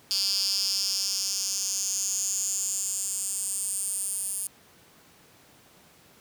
10% pulse tone with high-pass filter sweep, 196 Hz, G3, in tune, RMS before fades -29 dBFS, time 0.11-4.47 s, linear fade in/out 0 ms, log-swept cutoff 4700 to 9700 Hz, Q 5.4, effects pink hiss -56 dBFS RMS until 6.2 s + high-pass 100 Hz 12 dB/octave

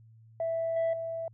sine tone with level steps, 659.3 Hz, E5, in tune, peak -27 / -23 / -32 dBFS, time 0.4-1.28 s, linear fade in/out 2 ms, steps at 0.76 / 0.93 s, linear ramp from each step 5 ms, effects tanh soft clip ceiling -24 dBFS + added 112 Hz sine -53 dBFS peak until 1.33 s

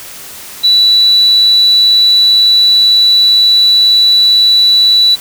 sine tone, 3951 Hz, B7, in tune, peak -4 dBFS, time 0.63-5.16 s, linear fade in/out 20 ms, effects white hiss -29 dBFS RMS until 5.2 s

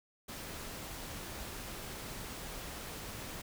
pink noise, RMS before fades -44 dBFS, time 0.28-3.42 s, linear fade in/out 10 ms, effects none

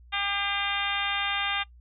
harmonic tone with a mistuned harmonic, 400 Hz, G4, 35 cents sharp, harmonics 2 / 3 / 4 / 5 / 6 / 7 / 8 / 9, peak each -34 / -34 / -34 / -34 / -34 / -34 / -34 / -34 dBFS, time 0.12-1.64 s, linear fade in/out 20 ms, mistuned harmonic 5, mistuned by +27 cents, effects noise-tail reverb RT60 0.1 s tail -20 dB re dry + added 60 Hz sine -49 dBFS peak until 1.8 s

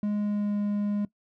triangle tone with pitch glide, 207.7 to 205.7 Hz, G#3 to G#3, 0 to -16 cents, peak -23 dBFS, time 0.03-1.05 s, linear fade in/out 2 ms, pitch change -16 cents, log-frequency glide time 0.16-0.57 s, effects noise-tail reverb RT60 0.1 s tail -19 dB re dry

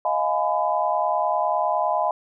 sine chord, F half-diminished seventh, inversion third, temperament just, 628.6 / 698.5 / 838.1 / 1005.8 Hz, Eb5 / F5 / Ab5 / Cb6, +18 / 0 / +16 / +31 cents, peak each -25 dBFS, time 0.05-2.11 s, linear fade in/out 2 ms, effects none

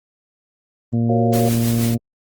harmonic tone, 116.54 Hz, A#2, in tune, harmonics 1 / 2 / 3 / 4 / 5 / 6, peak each -18 / -18 / -32 / -33 / -36 / -38 dBFS, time 0.92-1.98 s, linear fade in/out 20 ms
sine chord, Gb major seventh, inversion none, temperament equal, 370 / 466.2 / 554.4 / 698.5 Hz, Gb4 / Bb4 / Db5 / F5, 0 / 0 / 0 / 0 cents, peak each -24 dBFS, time 1.09-1.49 s, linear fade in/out 5 ms
white noise with tremolo, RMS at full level -27 dBFS, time 1.32-1.95 s, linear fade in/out 10 ms, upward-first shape triangle, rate 6.2 Hz, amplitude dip 50%
effects Opus 24 kbps

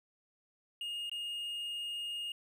triangle tone with dropouts, 2847 Hz, F7, 33 cents sharp, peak -35 dBFS, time 0.81-2.32 s, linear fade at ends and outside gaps 2 ms, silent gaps 1.096-1.115 s, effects none

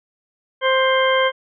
harmonic tone, 525 Hz, C5, 6 cents sharp, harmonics 1 / 2 / 3 / 4 / 6, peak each -17 / -20 / -22 / -23 / -25 dBFS, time 0.61-1.32 s, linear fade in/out 50 ms, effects none

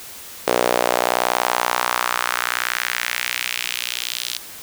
sawtooth tone with high-pass filter sweep, 60.7 Hz, B1, 29 cents flat, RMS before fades -22 dBFS, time 0.47-4.38 s, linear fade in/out 5 ms, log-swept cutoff 480 to 3800 Hz, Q 1.9, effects white hiss -37 dBFS RMS until 4.62 s

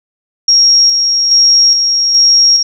sine tone with tremolo, 5588 Hz, F8, in tune, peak -4 dBFS, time 0.48-2.63 s, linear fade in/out 5 ms, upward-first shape square, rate 1.2 Hz, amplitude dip 40%, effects none

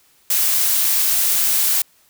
blue noise, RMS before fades -17 dBFS, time 0.3-1.82 s, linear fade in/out 5 ms, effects white hiss -56 dBFS RMS until 2.09 s

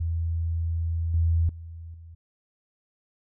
sine tone with level steps, 82.9 Hz, E2, 10 cents sharp, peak -24 / -19 / -37 / -42 dBFS, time 0-2.15 s, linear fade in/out 10 ms, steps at 1.14 / 1.49 / 1.94 s, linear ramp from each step 2 ms, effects none

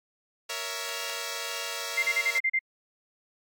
5% pulse chord, A# diminished, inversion none, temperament equal with one note detuned, 466.2 / 559.8 / 659.3 Hz, A#4 / C#5 / E5, 0 / +17 / 0 cents, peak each -25 dBFS, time 0.49-2.39 s, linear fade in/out 10 ms
sine tone bursts, 2093 Hz, C7, in tune, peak -22 dBFS, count 7, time 1.97-2.592 s, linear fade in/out 10 ms, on 58 ms, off 36 ms
effects AAC 64 kbps

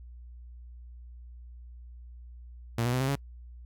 sawtooth tone with pitch steps, 116.54 / 121.91 / 127.53 / 133.41 / 139.55 Hz, A#2 / B2 / C3 / C3 / C#3, 0 / -22 / -44 / +34 / +12 cents, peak -22 dBFS, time 2.78-3.155 s, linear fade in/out 5 ms, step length 75 ms, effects noise-tail reverb RT60 0.1 s tail -25 dB re dry + added 60 Hz sine -44 dBFS peak until 3.65 s

